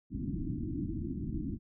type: low-pass noise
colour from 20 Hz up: white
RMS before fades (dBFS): -36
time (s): 0.1-1.59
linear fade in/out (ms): 50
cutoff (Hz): 330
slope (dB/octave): 96
effects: none